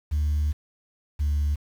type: tone pair in turn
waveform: sine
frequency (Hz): 74.6 / 73.19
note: D2 / D2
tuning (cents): +28 / -5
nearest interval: unison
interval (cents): 33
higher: first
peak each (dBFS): -19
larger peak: neither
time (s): 0.11-0.53 / 1.19-1.56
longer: first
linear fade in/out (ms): 20
effects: tanh soft clip ceiling -19 dBFS + 8-bit

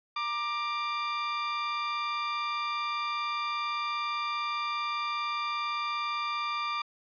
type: tone pair together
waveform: sawtooth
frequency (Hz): 940.5 / 1185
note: A#5 / D6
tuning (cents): +15 / +15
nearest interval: major third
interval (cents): 400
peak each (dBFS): -37 / -26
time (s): 0.16-6.82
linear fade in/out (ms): 5
effects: resampled to 11025 Hz + 10-bit

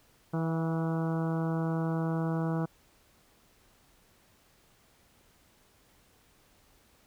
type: harmonic tone with a mistuned harmonic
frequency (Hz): 162.7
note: E3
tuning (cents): -22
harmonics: 1 / 2 / 3 / 4 / 5 / 6 / 7 / 8 / 9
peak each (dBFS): -29 / -35 / -39 / -41 / -43 / -45 / -46 / -47 / -48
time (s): 0.33-2.66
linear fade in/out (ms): 10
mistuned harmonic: 4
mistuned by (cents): +24
effects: pink hiss -64 dBFS RMS until 7.06 s

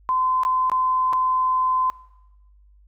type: tone with dropouts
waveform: sine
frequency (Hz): 1027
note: C6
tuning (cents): -33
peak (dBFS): -18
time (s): 0.09-1.9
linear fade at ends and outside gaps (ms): 0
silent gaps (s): 0.434-0.45 / 0.698-0.717 / 1.128-1.133
effects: noise-tail reverb RT60 1.0 s tail -20 dB re dry + added 50 Hz sine -50 dBFS peak until 2.87 s

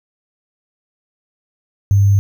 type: tone with sample-and-hold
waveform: sine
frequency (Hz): 99.8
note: G2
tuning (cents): +32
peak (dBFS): -8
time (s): 1.91-2.19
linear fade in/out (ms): 0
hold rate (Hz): 6300
effects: none

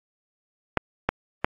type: clicks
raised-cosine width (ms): 0.5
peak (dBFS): -5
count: 3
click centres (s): 0.773 / 1.09 / 1.445
effects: AAC 48 kbps

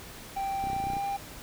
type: tone with pitch glide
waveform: triangle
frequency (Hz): 784 to 795.9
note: G5 to G5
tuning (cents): 0 to +26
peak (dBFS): -27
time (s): 0.36-1.17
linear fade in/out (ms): 10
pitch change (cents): +26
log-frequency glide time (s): 0.77-0.97
type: clicks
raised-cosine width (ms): 3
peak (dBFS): -25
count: 11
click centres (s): 0.64 / 0.671 / 0.701 / 0.732 / 0.765 / 0.802 / 0.84 / 0.87 / 0.902 / 0.935 / 0.968
effects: pink hiss -45 dBFS RMS until 1.42 s

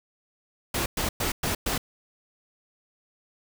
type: noise bursts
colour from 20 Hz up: pink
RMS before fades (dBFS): -27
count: 5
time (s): 0.74-1.78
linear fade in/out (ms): 5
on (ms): 120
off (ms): 110
effects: none

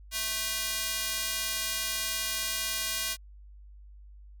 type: tone with high-pass filter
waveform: square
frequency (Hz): 219.2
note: A3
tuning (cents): -6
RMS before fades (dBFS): -32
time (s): 0.11-3.17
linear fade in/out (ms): 50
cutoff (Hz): 2900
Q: 0.57
effects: added 50 Hz sine -47 dBFS peak until 4.4 s

